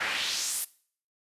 pink noise with band-pass filter sweep, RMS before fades -31 dBFS, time 0-0.65 s, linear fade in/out 10 ms, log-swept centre 1600 to 12000 Hz, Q 1.8, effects noise-tail reverb RT60 0.5 s tail -20 dB re dry + resampled to 32000 Hz

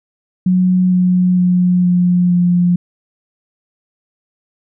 sine tone with pitch steps, 183.1 / 181.42 / 179.75 / 178.09 / 176.45 Hz, F#3 / F#3 / F#3 / F3 / F3, -18 / -34 / -50 / +34 / +18 cents, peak -9 dBFS, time 0.46-2.76 s, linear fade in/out 5 ms, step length 460 ms, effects none

